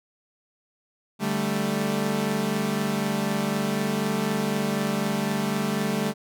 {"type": "chord", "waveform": "sawtooth", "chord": "D suspended fourth", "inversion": "none", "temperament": "equal", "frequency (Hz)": [146.83, 196, 220], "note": ["D3", "G3", "A3"], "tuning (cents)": [0, 0, 0], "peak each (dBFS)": [-28, -23, -23], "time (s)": [1.19, 6.14], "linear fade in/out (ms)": 50, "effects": []}